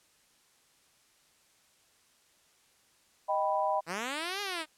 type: chord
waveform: sine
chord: Eb augmented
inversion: none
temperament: equal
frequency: 622.3 / 784 / 987.8 Hz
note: Eb5 / G5 / B5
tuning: 0 / 0 / 0 cents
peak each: -31 dBFS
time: 3.28-3.81 s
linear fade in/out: 20 ms
type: linear two-way sweep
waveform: 5% pulse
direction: up then down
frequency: 155.56 to 415.3 to 300.7 Hz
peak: -22 dBFS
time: 3.86-4.66 s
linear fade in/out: 50 ms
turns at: 4.41 s
effects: white hiss -66 dBFS RMS until 4.77 s + low-pass 10000 Hz 12 dB/octave